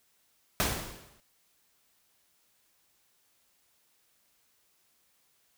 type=noise with exponential decay; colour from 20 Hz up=pink; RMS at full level=-25 dBFS; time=0.6-1.2 s; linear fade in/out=0 ms; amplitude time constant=130 ms; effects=white hiss -70 dBFS RMS until 5.57 s